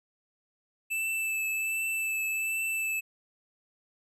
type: tone with vibrato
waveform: square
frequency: 2637 Hz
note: E7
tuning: in tune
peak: -29 dBFS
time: 0.9-3.01 s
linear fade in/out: 20 ms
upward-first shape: triangle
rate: 1.3 Hz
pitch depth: 19 cents each way
effects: none